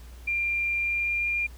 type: tone with pitch glide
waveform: sine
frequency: 2386 to 2403 Hz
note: D7 to D7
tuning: +27 to +39 cents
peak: -24 dBFS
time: 0.27-1.47 s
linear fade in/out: 10 ms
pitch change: +12 cents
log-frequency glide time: 0.77-1.26 s
effects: added 60 Hz sine -42 dBFS peak until 1.57 s + pink hiss -54 dBFS RMS until 1.57 s